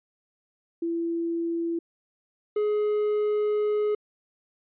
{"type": "tone pair in turn", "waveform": ["sine", "triangle"], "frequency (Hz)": [335.7, 420.3], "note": ["E4", "G#4"], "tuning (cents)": [32, 21], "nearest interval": "major third", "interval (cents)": 389, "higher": "second", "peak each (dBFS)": [-25, -20], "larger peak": "second", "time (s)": [[0.82, 1.79], [2.56, 3.95]], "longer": "second", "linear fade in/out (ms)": 5, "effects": ["resampled to 8000 Hz"]}